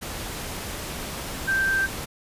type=tone in noise; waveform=sine; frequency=1568 Hz; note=G6; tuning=in tune; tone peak=-20 dBFS; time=1.47-1.87 s; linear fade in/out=20 ms; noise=pink; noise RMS=-33 dBFS; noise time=0.01-2.06 s; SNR=+10 dB; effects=resampled to 32000 Hz